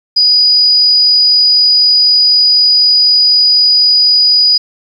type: tone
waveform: sine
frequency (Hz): 4928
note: D#8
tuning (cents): -17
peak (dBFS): -5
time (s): 0.16-4.58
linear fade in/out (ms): 10
effects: 7-bit